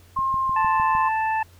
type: tone with pitch glide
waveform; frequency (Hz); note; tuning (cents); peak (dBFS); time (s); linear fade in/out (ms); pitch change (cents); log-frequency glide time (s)
sine; 1065 to 1042.5; C6 to C6; +30 to -7; -20; 0.16-1.09; 10; -37; 0.3-0.87
type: click train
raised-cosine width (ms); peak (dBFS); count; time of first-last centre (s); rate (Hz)
5; -24; 6; 0.19-0.951; 6.57
type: harmonic tone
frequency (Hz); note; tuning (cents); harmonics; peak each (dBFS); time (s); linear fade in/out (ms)
880; A5; 0; 1 / 2 / 3; -21 / -29 / -34; 0.56-1.43; 5
effects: added 88 Hz sine -49 dBFS peak until 1.59 s + pink hiss -55 dBFS RMS until 1.59 s